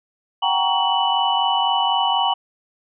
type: tone cluster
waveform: sine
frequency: 743 / 787 / 934 / 1123 / 2968 Hz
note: F#5 / G5 / A#5 / C#6 / F#7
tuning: +7 / +7 / +3 / +22 / +5 cents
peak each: -25 / -22 / -21 / -26 / -22 dBFS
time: 0.42-2.34 s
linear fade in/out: 10 ms
effects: none